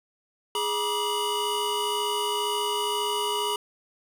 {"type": "tone cluster", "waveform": "square", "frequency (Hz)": [415.3, 960, 1173, 2942], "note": ["G#4", "B5", "D6", "F#7"], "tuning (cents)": [0, -49, -2, -11], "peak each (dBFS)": [-31, -30, -36, -31], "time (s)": [0.55, 3.56], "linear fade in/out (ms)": 2, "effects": ["resampled to 32000 Hz", "9-bit"]}